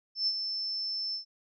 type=tone with ADSR envelope; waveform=sine; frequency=5300 Hz; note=E8; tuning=9 cents sharp; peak=-24 dBFS; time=0.15-1.25 s; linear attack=120 ms; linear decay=52 ms; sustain=-7 dB; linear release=110 ms; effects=none